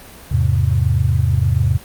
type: chord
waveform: sine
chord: E augmented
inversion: none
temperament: equal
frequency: 82.41 / 103.83 / 130.81 Hz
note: E2 / G#2 / B#2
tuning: 0 / 0 / 0 cents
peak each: -17 dBFS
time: 0.31-1.78 s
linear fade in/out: 10 ms
effects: pink hiss -39 dBFS RMS until 1.84 s + Opus 32 kbps